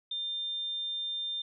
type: tone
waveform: sine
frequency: 3600 Hz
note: A7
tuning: 39 cents sharp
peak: -32 dBFS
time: 0.11-1.42 s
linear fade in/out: 5 ms
effects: none